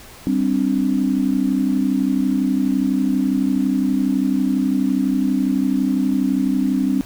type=chord; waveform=sine; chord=G suspended fourth; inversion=none; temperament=equal; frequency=196 / 261.6 / 293.7 Hz; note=G3 / C4 / D4; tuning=0 / 0 / 0 cents; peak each=-21 / -18 / -22 dBFS; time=0.27-7.01 s; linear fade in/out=0 ms; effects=pink hiss -41 dBFS RMS until 7.05 s